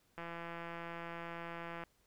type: click train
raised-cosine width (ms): 0.5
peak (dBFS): -30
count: 281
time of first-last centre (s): 0.18-1.837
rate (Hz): 169
effects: pink hiss -73 dBFS RMS until 2.06 s